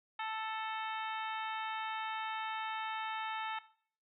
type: harmonic tone with a mistuned harmonic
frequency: 440 Hz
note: A4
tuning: in tune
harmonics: 2 / 3 / 4 / 5 / 6 / 7 / 8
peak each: -39 / -43 / -45 / -47 / -49 / -50 / -51 dBFS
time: 0.19-3.59 s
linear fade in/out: 5 ms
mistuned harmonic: 8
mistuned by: +81 cents
effects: noise-tail reverb RT60 0.5 s tail -17 dB re dry